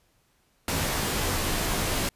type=noise with comb filter; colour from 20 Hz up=pink; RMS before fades=-27 dBFS; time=0.68-2.09 s; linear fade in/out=2 ms; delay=17 ms; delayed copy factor=-0.6; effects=pink hiss -67 dBFS RMS until 2.15 s + resampled to 32000 Hz